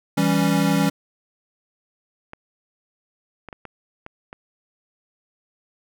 square chord, C# diminished, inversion first, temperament equal, 164.81 / 196 / 277.2 Hz, E3 / G3 / C#4, 0 / 0 / 0 cents, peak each -22 dBFS, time 0.17-0.9 s, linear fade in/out 10 ms
clicks, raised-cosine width 0.5 ms, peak -21 dBFS, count 6, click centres 2.334 / 3.487 / 3.528 / 3.653 / 4.064 / 4.329 s
effects none

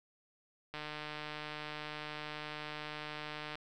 click train, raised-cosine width 0.3 ms, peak -26 dBFS, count 426, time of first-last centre 0.74-3.555 s, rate 151 Hz, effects none

